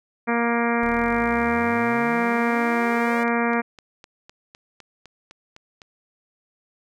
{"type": "harmonic tone", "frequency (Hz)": 234.9, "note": "A#3", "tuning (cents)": 13, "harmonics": [1, 2, 3, 4, 5, 6, 7, 8, 9, 10], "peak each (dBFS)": [-23, -26, -28, -29, -30, -31, -31, -32, -33, -33], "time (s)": [0.27, 3.62], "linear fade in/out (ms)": 20}
{"type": "exponential sweep", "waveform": "sawtooth", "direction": "up", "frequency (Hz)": [34, 603], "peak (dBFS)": -31, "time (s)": [0.82, 3.24], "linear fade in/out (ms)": 10}
{"type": "click train", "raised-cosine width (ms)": 0.2, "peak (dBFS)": -26, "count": 11, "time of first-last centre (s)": [3.28, 5.818], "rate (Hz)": 3.94}
{"effects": []}